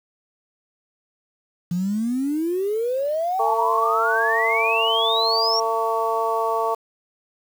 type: exponential sweep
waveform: sine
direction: up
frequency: 170.2 to 5650 Hz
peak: -20 dBFS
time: 1.71-5.6 s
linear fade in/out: 5 ms
type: harmonic tone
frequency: 225.5 Hz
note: A3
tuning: 43 cents sharp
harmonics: 2 / 3 / 4 / 5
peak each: -25 / -25 / -25 / -25 dBFS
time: 3.39-6.75 s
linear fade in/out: 10 ms
effects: 7-bit